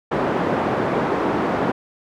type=band-pass noise; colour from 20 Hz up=pink; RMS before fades=-21 dBFS; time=0.11-1.72 s; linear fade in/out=10 ms; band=220 to 1100 Hz; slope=12 dB/octave; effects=none